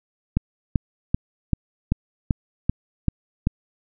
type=click train; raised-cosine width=5 ms; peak=-6 dBFS; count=9; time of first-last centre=0.37-3.471 s; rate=2.58 Hz; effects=none